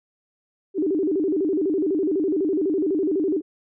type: tone with vibrato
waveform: sine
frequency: 344.5 Hz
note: F4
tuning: 24 cents flat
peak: -19 dBFS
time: 0.74-3.42 s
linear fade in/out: 50 ms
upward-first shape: square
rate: 12 Hz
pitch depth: 210 cents each way
effects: none